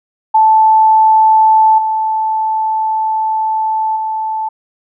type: tone with level steps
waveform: sine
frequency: 876 Hz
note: A5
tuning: 8 cents flat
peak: -5 / -12 / -15 dBFS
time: 0.34-4.49 s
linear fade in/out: 10 ms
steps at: 1.78 / 3.96 s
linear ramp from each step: 5 ms
effects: none